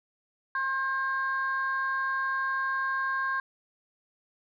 sine tone pair together, 1067.9 / 1600 Hz, C6 / G6, +35 / +35 cents, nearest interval perfect fifth, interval 700 cents, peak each -29 / -28 dBFS, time 0.55-3.4 s, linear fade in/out 2 ms, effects tanh soft clip ceiling -20 dBFS

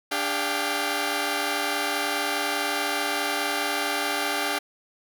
10% pulse tone cluster, 292.1 / 402.9 / 697 / 781 Hz, D4 / G4 / F5 / G5, -9 / +48 / -4 / -7 cents, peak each -22 dBFS, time 0.11-4.59 s, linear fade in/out 10 ms, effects none

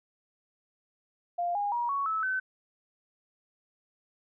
sine tone with pitch steps, 698.5 / 816.4 / 954.2 / 1115.2 / 1303.4 / 1523.4 Hz, F5 / G#5 / A#5 / C#6 / E6 / G6, 0 / -30 / +40 / +10 / -20 / -50 cents, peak -27 dBFS, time 1.38-2.4 s, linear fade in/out 10 ms, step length 170 ms, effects none

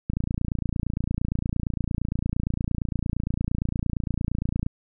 click train, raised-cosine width 5 ms, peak -13 dBFS, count 132, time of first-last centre 0.1-4.664 s, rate 28.7 Hz, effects none

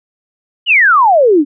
sine exponential sweep, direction down, 3038 to 270 Hz, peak -5 dBFS, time 0.66-1.45 s, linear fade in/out 50 ms, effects none

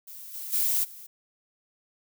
violet noise with level steps, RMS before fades -43 / -37 / -25 / -45 dBFS, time 0.07-1.07 s, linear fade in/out 10 ms, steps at 0.33 / 0.52 / 0.83 s, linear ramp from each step 20 ms, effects none

